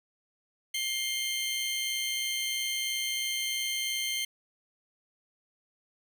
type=tone cluster; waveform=sawtooth; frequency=2119 / 3085 / 3208 Hz; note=C7 / G7 / G7; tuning=+21 / -28 / +39 cents; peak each=-30 / -30 / -34 dBFS; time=0.74-4.25 s; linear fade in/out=5 ms; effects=none